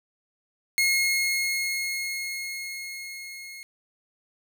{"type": "tone with level ramp", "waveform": "sawtooth", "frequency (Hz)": 2159, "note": "C#7", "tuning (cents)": -46, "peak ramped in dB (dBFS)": [-16, -36], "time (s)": [0.78, 3.63], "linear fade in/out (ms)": 0, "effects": []}